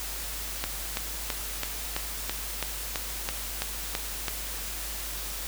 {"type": "click train", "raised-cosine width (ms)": 0.2, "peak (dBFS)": -11, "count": 12, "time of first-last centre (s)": [0.64, 4.282], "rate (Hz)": 3.02, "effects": ["added 50 Hz sine -39 dBFS peak until 5.47 s", "white hiss -36 dBFS RMS until 5.47 s"]}